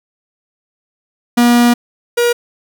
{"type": "tone pair in turn", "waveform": "45% pulse", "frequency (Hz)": [240, 477.6], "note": ["B3", "A#4"], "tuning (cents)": [-49, 42], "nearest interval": "octave", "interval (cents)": 1191, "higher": "second", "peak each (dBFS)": [-7, -10], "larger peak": "first", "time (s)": [[1.37, 1.74], [2.17, 2.33]], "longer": "first", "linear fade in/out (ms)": 10, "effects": []}